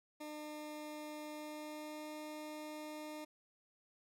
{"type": "tone with pitch glide", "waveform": "20% pulse", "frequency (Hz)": [302.1, 304.7], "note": ["D4", "D#4"], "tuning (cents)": [49, -36], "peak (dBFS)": -40, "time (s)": [0.2, 3.25], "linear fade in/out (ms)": 10, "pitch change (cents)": 15, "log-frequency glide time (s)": [1.3, 2.08], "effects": []}